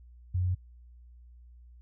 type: tone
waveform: sine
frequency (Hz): 90.5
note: F#2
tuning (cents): -38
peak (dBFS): -25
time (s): 0.34-0.55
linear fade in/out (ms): 10
effects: added 60 Hz sine -50 dBFS peak until 1.81 s